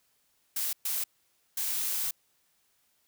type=noise bursts at uneven times; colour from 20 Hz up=blue; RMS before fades=-31 dBFS; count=3; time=0.56-0.73 / 0.85-1.04 / 1.57-2.11 s; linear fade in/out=5 ms; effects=white hiss -71 dBFS RMS until 3.07 s